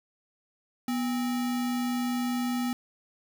sine tone with sample-and-hold, 245 Hz, B3, 14 cents flat, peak -26 dBFS, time 0.88-2.73 s, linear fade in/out 2 ms, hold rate 1050 Hz, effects none

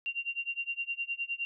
sine tone with tremolo, 2767 Hz, F7, 17 cents flat, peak -29 dBFS, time 0.06-1.45 s, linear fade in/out 0 ms, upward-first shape sine, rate 9.7 Hz, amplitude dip 95%, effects none

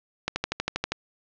click train, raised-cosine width 0.2 ms, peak -8 dBFS, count 9, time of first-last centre 0.28-0.92 s, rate 12.5 Hz, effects low-pass 5000 Hz 12 dB/octave

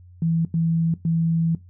sine tone bursts at uneven times, 164.81 Hz, E3, in tune, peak -18 dBFS, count 3, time 0.22-0.45 / 0.54-0.94 / 1.05-1.55 s, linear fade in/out 2 ms, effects noise-tail reverb RT60 0.2 s tail -18 dB re dry + added 89 Hz sine -44 dBFS peak until 1.69 s

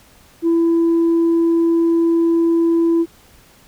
sine tone, 333.9 Hz, E4, 22 cents sharp, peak -10 dBFS, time 0.42-3.06 s, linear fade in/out 50 ms, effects tanh soft clip ceiling -10 dBFS + pink hiss -49 dBFS RMS until 3.67 s

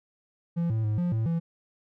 triangle tone with pitch steps, 169.8 / 111 / 106.9 / 175.9 / 111.6 / 166.9 Hz, F3 / A2 / A2 / F3 / A2 / E3, -48 / +16 / -49 / +13 / +25 / +22 cents, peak -22 dBFS, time 0.56-1.4 s, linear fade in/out 20 ms, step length 140 ms, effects none

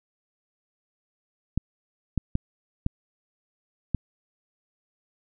clicks, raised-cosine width 5 ms, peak -11 dBFS, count 5, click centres 1.576 / 2.177 / 2.354 / 2.864 / 3.947 s, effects none

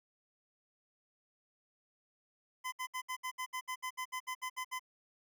25% pulse tone bursts, 1020 Hz, C6, 44 cents flat, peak -33 dBFS, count 15, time 2.64-4.795 s, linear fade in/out 20 ms, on 83 ms, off 65 ms, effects none

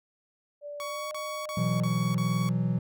sine tone with pitch glide, 583 to 610.2 Hz, D5 to D#5, -13 to -34 cents, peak -36 dBFS, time 0.61-1.88 s, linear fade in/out 50 ms, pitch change +79 cents, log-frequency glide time 0.8-1.1 s
sawtooth tone bursts, 1122 Hz, C#6, 21 cents sharp, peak -31 dBFS, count 5, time 0.8-2.49 s, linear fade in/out 0 ms, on 310 ms, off 35 ms
triangle chord, B suspended fourth, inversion none, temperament equal, 123.47 / 164.81 / 185 Hz, B2 / E3 / F#3, 0 / 0 / 0 cents, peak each -27 dBFS, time 1.57-2.79 s, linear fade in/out 5 ms
effects none

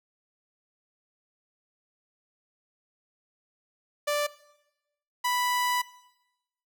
sawtooth tone pair in turn, 587.3 / 987.7 Hz, D5 / B5, 0 / 0 cents, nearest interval major sixth, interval 900 cents, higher second, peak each -21 dBFS, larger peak neither, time 4.07-4.27 / 5.24-5.82 s, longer second, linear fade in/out 10 ms, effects noise-tail reverb RT60 0.9 s tail -18 dB re dry

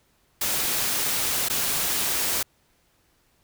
white noise with dropouts, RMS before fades -25 dBFS, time 0.41-2.43 s, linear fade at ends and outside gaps 5 ms, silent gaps 1.486-1.498 s, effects pink hiss -65 dBFS RMS until 3.43 s

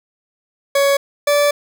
40% pulse tone pair in turn, 559 / 580.4 Hz, C#5 / D5, +14 / -21 cents, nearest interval minor second, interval 65 cents, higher second, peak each -11 dBFS, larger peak neither, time 0.75-0.97 / 1.27-1.51 s, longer second, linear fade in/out 5 ms, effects none

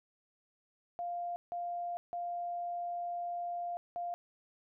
sine tone bursts at uneven times, 698.5 Hz, F5, in tune, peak -35 dBFS, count 4, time 0.99-1.36 / 1.52-1.97 / 2.13-3.77 / 3.96-4.14 s, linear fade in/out 0 ms, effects none

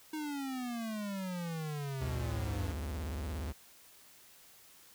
square exponential sweep, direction down, 313.8 to 94.8 Hz, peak -37 dBFS, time 0.13-2.72 s, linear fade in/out 5 ms
45% pulse tone with vibrato, 74.8 Hz, D2, 32 cents sharp, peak -36 dBFS, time 2-3.53 s, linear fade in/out 20 ms, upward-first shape sine, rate 17 Hz, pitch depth 280 cents each way
effects white hiss -59 dBFS RMS until 4.94 s

